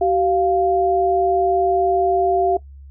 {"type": "tone pair together", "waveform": "sine", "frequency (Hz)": [382, 697.4], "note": ["G4", "F5"], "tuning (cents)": [-45, -3], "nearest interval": "minor seventh", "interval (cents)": 1042, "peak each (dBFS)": -17, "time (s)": [0.01, 2.57], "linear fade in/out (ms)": 5, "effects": ["noise-tail reverb RT60 0.1 s tail -18 dB re dry", "added 69 Hz sine -37 dBFS peak until 2.9 s"]}